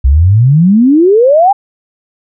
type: exponential sweep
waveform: sine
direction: up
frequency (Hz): 61.74 to 827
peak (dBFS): -3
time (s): 0.04-1.53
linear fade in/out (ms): 10
effects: none